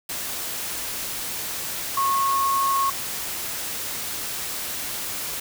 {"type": "tone in noise", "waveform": "sine", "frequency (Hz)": 1094, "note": "C#6", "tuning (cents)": -23, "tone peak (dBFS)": -19, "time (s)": [1.97, 2.9], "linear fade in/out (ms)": 5, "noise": "white", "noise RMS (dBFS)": -30, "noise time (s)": [0.09, 5.4], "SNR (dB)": 8, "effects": []}